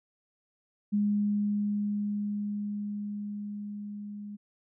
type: tone with level ramp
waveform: sine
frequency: 206.2 Hz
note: G#3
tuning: 12 cents flat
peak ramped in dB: -23 to -38 dBFS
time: 0.92-4.37 s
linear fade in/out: 20 ms
effects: none